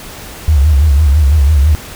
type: tone with vibrato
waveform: sine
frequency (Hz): 73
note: D2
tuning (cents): -10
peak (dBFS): -5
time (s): 0.48-1.75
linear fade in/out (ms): 0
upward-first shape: sine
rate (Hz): 6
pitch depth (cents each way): 140
effects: pink hiss -30 dBFS RMS until 1.95 s